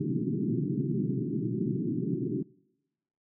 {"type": "band-pass noise", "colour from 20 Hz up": "pink", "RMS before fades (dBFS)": -30, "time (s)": [0, 2.43], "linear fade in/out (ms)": 10, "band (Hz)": [120, 390], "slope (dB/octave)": 96, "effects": ["noise-tail reverb RT60 1.0 s tail -26 dB re dry"]}